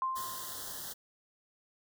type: tone with exponential decay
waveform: sine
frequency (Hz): 1048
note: C6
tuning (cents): +2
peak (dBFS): -28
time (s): 0.02-0.9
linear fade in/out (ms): 1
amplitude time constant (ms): 190
type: band-stop noise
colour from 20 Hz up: white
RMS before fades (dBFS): -42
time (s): 0.15-0.94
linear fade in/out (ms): 20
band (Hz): 1900 to 3000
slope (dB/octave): 96
effects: none